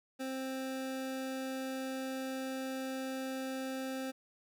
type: tone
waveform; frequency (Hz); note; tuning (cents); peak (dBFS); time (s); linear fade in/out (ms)
25% pulse; 263.4; C4; +12; -33; 0.19-4.12; 20
effects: none